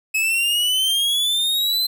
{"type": "exponential sweep", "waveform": "45% pulse", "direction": "up", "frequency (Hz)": [2566, 4100], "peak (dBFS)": -17, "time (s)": [0.14, 1.87], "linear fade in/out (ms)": 10, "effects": []}